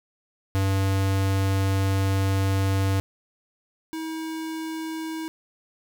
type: tone pair in turn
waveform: square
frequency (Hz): 96.9 / 320.3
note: G2 / E4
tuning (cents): -20 / -50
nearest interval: octave + major sixth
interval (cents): 2070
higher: second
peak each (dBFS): -21 / -30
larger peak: first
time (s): 0.55-3 / 3.93-5.28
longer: first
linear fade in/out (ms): 0
effects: none